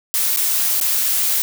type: noise with dropouts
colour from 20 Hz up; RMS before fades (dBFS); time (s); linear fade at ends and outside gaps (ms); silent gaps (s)
blue; -18; 0.14-1.42; 0; 0.362-0.372 / 0.801-0.812
effects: none